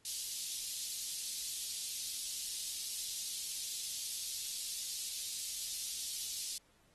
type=high-pass noise; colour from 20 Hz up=pink; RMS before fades=-41 dBFS; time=0.05-6.58 s; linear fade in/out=2 ms; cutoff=3800 Hz; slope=24 dB/octave; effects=pink hiss -70 dBFS RMS until 6.94 s + AAC 32 kbps